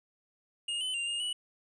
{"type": "tone with pitch steps", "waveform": "square", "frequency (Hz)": [2844, 3028, 2786, 2831, 2944], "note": ["F7", "F#7", "F7", "F7", "F#7"], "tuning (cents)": [31, 39, -5, 23, -9], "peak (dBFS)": -32, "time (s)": [0.68, 1.33], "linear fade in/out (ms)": 5, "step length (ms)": 130, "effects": ["resampled to 22050 Hz"]}